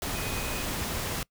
sine tone in noise, 2500 Hz, D#7, 8 cents sharp, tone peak -40 dBFS, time 0.15-0.63 s, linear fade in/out 2 ms, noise pink, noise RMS -32 dBFS, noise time 0.02-1.23 s, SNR -11 dB, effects noise-tail reverb RT60 0.1 s tail -24 dB re dry

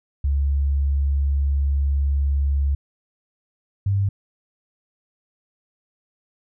sine tone pair in turn, 69.9 / 98.85 Hz, C#2 / G2, +15 / +15 cents, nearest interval tritone, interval 600 cents, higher second, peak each -17 dBFS, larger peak neither, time 0.24-2.75 / 3.86-4.09 s, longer first, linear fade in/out 5 ms, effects none

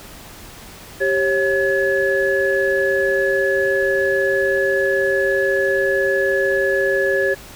sine tone cluster, 391.2 / 545 / 1700 Hz, G4 / C#5 / G#6, -4 / -29 / +40 cents, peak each -19 dBFS, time 1-7.35 s, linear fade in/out 20 ms, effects tanh soft clip ceiling -5 dBFS + pink hiss -39 dBFS RMS until 7.55 s

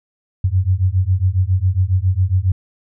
sine beating tone pair, 89.7 / 97 Hz, F2 / G2, +47 / -18 cents, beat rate 7.3 Hz, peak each -16 dBFS, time 0.44-2.52 s, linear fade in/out 5 ms, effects none

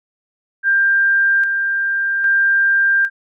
sine tone with tremolo, 1590 Hz, G6, 24 cents sharp, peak -11 dBFS, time 0.63-3.1 s, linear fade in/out 50 ms, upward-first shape square, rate 0.62 Hz, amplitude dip 40%, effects none

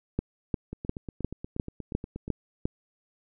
two click trains, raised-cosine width 3 ms, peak -13 / -23 dBFS, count 8 / 14, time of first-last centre 0.19-2.655 / 0.73-2.279 s, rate 2.84 / 8.39 Hz, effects none

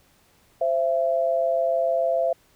sine tone pair together, 523.3 / 670.1 Hz, C5 / E5, 0 / +28 cents, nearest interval major third, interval 428 cents, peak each -24 / -21 dBFS, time 0.61-2.33 s, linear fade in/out 5 ms, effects pink hiss -60 dBFS RMS until 2.55 s

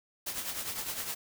white noise with tremolo, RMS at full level -34 dBFS, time 0.26-1.15 s, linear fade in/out 10 ms, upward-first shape triangle, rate 9.8 Hz, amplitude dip 65%, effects none

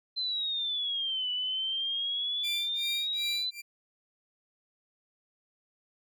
sine exponential two-way sweep, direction down then up, 4100 to 2960 to 4029 Hz, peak -29 dBFS, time 0.16-3.51 s, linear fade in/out 20 ms, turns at 1.31 s
sawtooth tone with tremolo, 2368 Hz, D7, 14 cents sharp, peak -30 dBFS, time 2.43-3.62 s, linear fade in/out 20 ms, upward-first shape sine, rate 2.6 Hz, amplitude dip 100%
effects none

